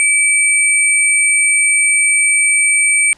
sine tone pair together, 2305 / 8660 Hz, D7 / C#9, -33 / -41 cents, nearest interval octave + major seventh, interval 2292 cents, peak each -12 dBFS, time 0-3.13 s, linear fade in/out 0 ms, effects pink hiss -48 dBFS RMS until 3.17 s + resampled to 22050 Hz

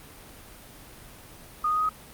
sine tone with pitch steps, 1232 / 1241.3 / 1250.6 / 1260.1 Hz, D#6 / D#6 / D#6 / D#6, -17 / -4 / +8 / +22 cents, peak -22 dBFS, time 1.64-1.892 s, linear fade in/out 5 ms, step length 63 ms, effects pink hiss -47 dBFS RMS until 2.13 s + Opus 32 kbps

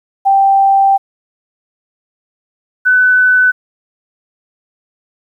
sine tone pair in turn, 784 / 1502 Hz, G5 / F#6, 0 / +26 cents, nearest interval major seventh, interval 1126 cents, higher second, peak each -6 dBFS, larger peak neither, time 0.25-0.98 / 2.85-3.52 s, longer first, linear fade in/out 20 ms, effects 8-bit

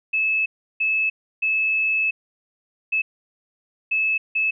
sine tone bursts at uneven times, 2603 Hz, E7, 22 cents flat, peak -18 dBFS, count 6, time 0.13-0.46 / 0.8-1.1 / 1.42-2.11 / 2.92-3.02 / 3.91-4.18 / 4.35-4.51 s, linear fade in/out 10 ms, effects none

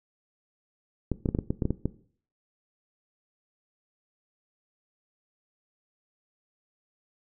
clicks, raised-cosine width 3 ms, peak -13 dBFS, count 10, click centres 1.117 / 1.258 / 1.289 / 1.349 / 1.388 / 1.505 / 1.622 / 1.654 / 1.706 / 1.856 s, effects noise-tail reverb RT60 0.5 s tail -17 dB re dry

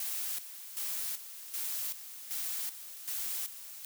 blue noise with tremolo, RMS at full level -36 dBFS, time 0-3.85 s, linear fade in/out 2 ms, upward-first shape square, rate 1.3 Hz, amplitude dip 70%, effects none

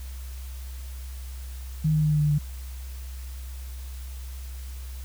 sine tone with pitch steps, 155.56 / 153.95 / 152.36 / 150.78 / 149.22 / 147.68 Hz, D#3 / D#3 / D#3 / D3 / D3 / D3, 0 / -18 / -36 / +46 / +28 / +10 cents, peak -19 dBFS, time 1.84-2.386 s, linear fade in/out 10 ms, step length 91 ms, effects added 64 Hz sine -34 dBFS peak until 5.04 s + white hiss -49 dBFS RMS until 5.04 s

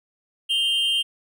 triangle tone pair together, 2828 / 3145 Hz, F7 / G7, +21 / +5 cents, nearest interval major second, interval 184 cents, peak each -23 / -19 dBFS, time 0.49-1.03 s, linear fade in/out 20 ms, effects none

